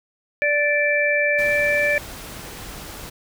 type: harmonic tone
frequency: 585 Hz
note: D5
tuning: 7 cents flat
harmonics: 1 / 3 / 4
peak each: -21 / -21 / -21 dBFS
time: 0.42-1.98 s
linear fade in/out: 0 ms
type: noise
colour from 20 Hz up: pink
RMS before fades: -36 dBFS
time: 1.38-3.1 s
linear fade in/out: 10 ms
effects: none